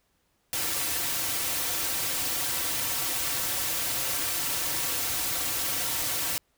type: noise with comb filter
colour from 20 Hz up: white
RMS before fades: -29 dBFS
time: 0.53-6.38 s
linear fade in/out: 0 ms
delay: 4.8 ms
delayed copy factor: -0.65
effects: pink hiss -71 dBFS RMS until 6.57 s